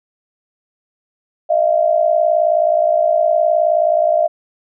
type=tone pair together; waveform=sine; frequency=622.3 / 681.5 Hz; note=D#5 / F5; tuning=0 / -43 cents; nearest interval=major second; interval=157 cents; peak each=-14 dBFS; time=1.49-4.28 s; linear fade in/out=20 ms; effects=none